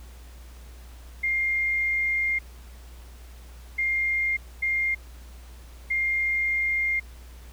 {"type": "tone bursts at uneven times", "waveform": "sine", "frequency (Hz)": 2116, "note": "C7", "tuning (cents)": 19, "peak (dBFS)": -22, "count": 4, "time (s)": [[1.23, 2.39], [3.78, 4.37], [4.62, 4.95], [5.9, 7]], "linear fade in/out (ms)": 10, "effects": ["added 60 Hz sine -42 dBFS peak until 7.52 s", "pink hiss -53 dBFS RMS until 7.52 s"]}